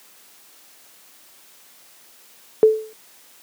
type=tone with exponential decay; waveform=sine; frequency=436.4 Hz; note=A4; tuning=14 cents flat; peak=-5 dBFS; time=2.63-2.93 s; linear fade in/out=0 ms; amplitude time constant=65 ms; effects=white hiss -50 dBFS RMS until 3.42 s + high-pass 200 Hz 12 dB/octave